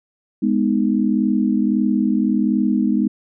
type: chord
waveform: sine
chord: G# minor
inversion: none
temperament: just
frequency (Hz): 207.7 / 249.2 / 311.5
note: G#3 / B3 / D#4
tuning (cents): 0 / +16 / +2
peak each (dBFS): -18 / -19 / -21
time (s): 0.42-3.08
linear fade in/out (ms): 10
effects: none